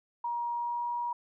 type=tone with pitch glide; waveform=sine; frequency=949 to 956.7 Hz; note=A#5 to A#5; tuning=+31 to +45 cents; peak=-30 dBFS; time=0.24-1.13 s; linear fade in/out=5 ms; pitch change=+14 cents; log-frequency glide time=0.51-0.9 s; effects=none